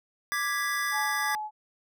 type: chord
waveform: square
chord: G# diminished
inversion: second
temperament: equal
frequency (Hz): 1174.7 / 1661.2 / 1975.5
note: D6 / G#6 / B6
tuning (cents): 0 / 0 / 0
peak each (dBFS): -33 / -31 / -33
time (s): 0.32-1.35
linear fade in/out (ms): 0
type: tone with tremolo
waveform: sine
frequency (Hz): 853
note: G#5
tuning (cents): +46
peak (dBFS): -29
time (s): 0.91-1.51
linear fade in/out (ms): 50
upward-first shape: triangle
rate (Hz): 2.9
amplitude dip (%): 50
effects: none